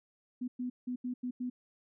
sine tone bursts at uneven times, 248.9 Hz, B3, 14 cents sharp, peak -33 dBFS, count 6, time 0.41-0.48 / 0.59-0.7 / 0.87-0.96 / 1.04-1.14 / 1.23-1.31 / 1.4-1.5 s, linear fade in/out 10 ms, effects none

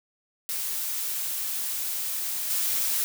blue noise with level steps, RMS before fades -30 / -26 dBFS, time 0.49-3.04 s, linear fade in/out 0 ms, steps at 2.5 s, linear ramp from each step 5 ms, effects none

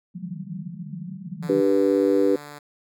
white band-pass noise, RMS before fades -34 dBFS, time 0.14-1.61 s, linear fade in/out 10 ms, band 150 to 200 Hz, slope 96 dB/octave
5% pulse tone, 146.4 Hz, D3, 5 cents flat, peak -27 dBFS, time 1.42-2.59 s, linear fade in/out 10 ms
sine chord, G major, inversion second, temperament just, 294 / 392 / 490 Hz, D4 / G4 / B4, +2 / 0 / -14 cents, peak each -21 dBFS, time 1.49-2.36 s, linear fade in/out 5 ms
effects none

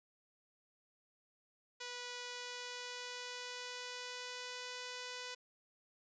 5% pulse tone with pitch glide, 490.8 to 496.8 Hz, B4 to B4, -11 to +10 cents, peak -32 dBFS, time 1.8-5.35 s, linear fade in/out 10 ms, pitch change +21 cents, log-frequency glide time 2.19-4.73 s, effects resampled to 16000 Hz

